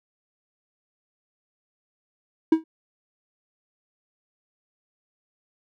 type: tone with exponential decay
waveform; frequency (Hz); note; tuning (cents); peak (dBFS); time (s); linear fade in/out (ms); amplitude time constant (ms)
triangle; 321; E4; -46; -8; 2.52-2.64; 5; 24
effects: none